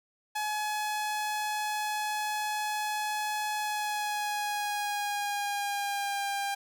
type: tone with pitch glide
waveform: sawtooth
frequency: 847 to 799.5 Hz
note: G#5 to G5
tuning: +34 to +34 cents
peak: -26 dBFS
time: 0.35-6.55 s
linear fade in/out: 10 ms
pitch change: -100 cents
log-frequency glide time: 3.56-6.27 s
effects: none